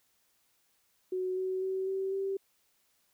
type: tone with pitch steps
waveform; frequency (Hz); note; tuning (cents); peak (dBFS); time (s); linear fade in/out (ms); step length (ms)
sine; 370 / 374.7 / 379.5 / 384.4 / 389.3; F#4 / F#4 / F#4 / G4 / G4; 0 / +22 / +44 / -34 / -12; -30; 1.12-2.37; 5; 250
effects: white hiss -72 dBFS RMS until 3.13 s